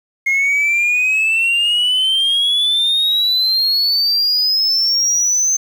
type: exponential sweep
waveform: sine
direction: up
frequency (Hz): 2140 to 6272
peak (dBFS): -10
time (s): 0.26-5.57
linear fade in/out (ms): 10
effects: tanh soft clip ceiling -11 dBFS + 7-bit